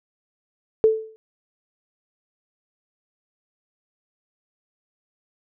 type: tone with exponential decay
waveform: sine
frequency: 440 Hz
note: A4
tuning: in tune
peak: -9 dBFS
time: 0.84-1.16 s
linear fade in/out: 0 ms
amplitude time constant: 68 ms
effects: none